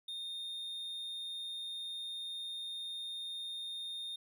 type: tone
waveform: triangle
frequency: 3661 Hz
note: A#7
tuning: 32 cents flat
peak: -38 dBFS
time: 0.08-4.16 s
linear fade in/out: 5 ms
effects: none